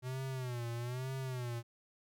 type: tone with vibrato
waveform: square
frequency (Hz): 125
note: B2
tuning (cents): +21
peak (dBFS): -38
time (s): 0.02-1.63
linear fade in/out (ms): 50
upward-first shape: sine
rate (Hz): 1.1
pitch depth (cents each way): 110
effects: none